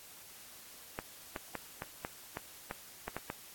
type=clicks; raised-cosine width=0.5 ms; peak=-22 dBFS; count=10; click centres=0.989 / 1.362 / 1.553 / 1.821 / 2.049 / 2.371 / 2.711 / 3.08 / 3.166 / 3.301 s; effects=white hiss -53 dBFS RMS until 3.54 s + AAC 64 kbps